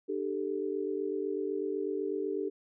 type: chord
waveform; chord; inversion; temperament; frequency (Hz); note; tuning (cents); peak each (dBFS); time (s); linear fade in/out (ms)
sine; D suspended fourth; none; equal with one note detuned; 299.7 / 392 / 440; D4 / G4 / A4; +35 / 0 / 0; -37 / -33 / -36; 0.08-2.5; 20
effects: none